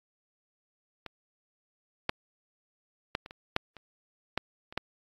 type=clicks; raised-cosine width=0.3 ms; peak=-23 / -10 / -13 / -26 / -28 / -8 / -28 / -12 / -29 / -13 dBFS; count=10; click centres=1.063 / 2.094 / 3.151 / 3.261 / 3.309 / 3.564 / 3.767 / 4.376 / 4.725 / 4.776 s; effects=AAC 32 kbps